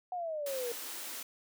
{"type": "exponential sweep", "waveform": "sine", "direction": "down", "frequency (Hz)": [739, 466.2], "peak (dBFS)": -34, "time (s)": [0.12, 0.72], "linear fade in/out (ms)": 2}
{"type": "high-pass noise", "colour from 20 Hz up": "white", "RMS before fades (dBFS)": -42, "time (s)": [0.46, 1.23], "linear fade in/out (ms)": 5, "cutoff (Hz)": 230, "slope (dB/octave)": 96}
{"effects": []}